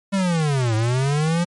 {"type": "linear two-way sweep", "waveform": "square", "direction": "down then up", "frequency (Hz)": [200.8, 107.4, 176.6], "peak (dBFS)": -18, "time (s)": [0.12, 1.45], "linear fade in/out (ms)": 20, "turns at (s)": 0.75, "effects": ["MP3 48 kbps"]}